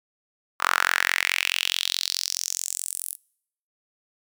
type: tone with high-pass filter sweep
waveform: sawtooth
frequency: 44.69 Hz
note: F1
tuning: 41 cents sharp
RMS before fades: -26 dBFS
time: 0.59-3.17 s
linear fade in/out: 50 ms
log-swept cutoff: 1200 to 11000 Hz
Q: 3.7
effects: noise-tail reverb RT60 0.7 s tail -26 dB re dry